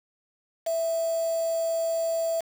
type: tone with quantisation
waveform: sine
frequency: 659.3 Hz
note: E5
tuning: in tune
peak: -24 dBFS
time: 0.66-2.41 s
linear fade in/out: 10 ms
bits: 6
effects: none